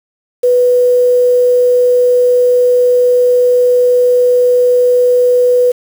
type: tone with quantisation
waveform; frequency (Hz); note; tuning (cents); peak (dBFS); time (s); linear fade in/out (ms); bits
sine; 493.9; B4; 0; -6; 0.43-5.72; 10; 5
effects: none